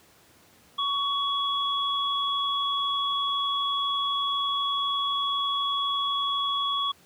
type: tone pair together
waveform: sine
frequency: 1122 / 3360 Hz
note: C#6 / G#7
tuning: +21 / +19 cents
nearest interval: octave + perfect fifth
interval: 1898 cents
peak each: -27 dBFS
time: 0.78-6.92 s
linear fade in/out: 10 ms
effects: pink hiss -57 dBFS RMS until 7.05 s + high-pass 100 Hz 12 dB/octave